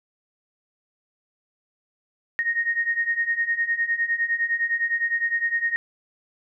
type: beating tone pair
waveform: sine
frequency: 1854 / 1863.8 Hz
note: A#6 / A#6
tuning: -10 / -1 cents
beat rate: 9.8 Hz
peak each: -26 / -23 dBFS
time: 2.39-5.76 s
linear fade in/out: 0 ms
effects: none